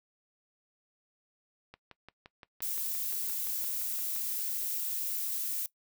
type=click train; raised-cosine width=0.3 ms; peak=-32 dBFS; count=15; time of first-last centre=1.74-4.162 s; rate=5.78 Hz
type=noise; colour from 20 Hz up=violet; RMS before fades=-34 dBFS; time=2.62-5.66 s; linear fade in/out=2 ms
effects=noise-tail reverb RT60 0.1 s tail -19 dB re dry